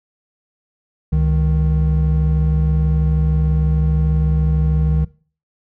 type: tone pair together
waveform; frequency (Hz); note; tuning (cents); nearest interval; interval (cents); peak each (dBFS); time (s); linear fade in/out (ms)
triangle; 69.4 / 155.8; C#2 / D#3; +3 / +3; octave + major second; 1400; -14; 1.12-5.05; 10
effects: noise-tail reverb RT60 0.4 s tail -20 dB re dry